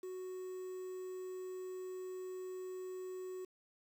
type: tone with quantisation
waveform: triangle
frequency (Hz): 370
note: F#4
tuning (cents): 0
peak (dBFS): -40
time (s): 0.03-3.45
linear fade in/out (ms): 5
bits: 10
effects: none